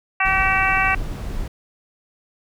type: harmonic tone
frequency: 382.7 Hz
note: G4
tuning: 42 cents flat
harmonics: 2 / 3 / 4 / 5 / 6 / 7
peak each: -23 / -23 / -23 / -23 / -23 / -23 dBFS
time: 0.2-0.95 s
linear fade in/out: 5 ms
type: noise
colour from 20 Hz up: brown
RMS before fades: -27 dBFS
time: 0.25-1.48 s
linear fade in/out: 5 ms
effects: none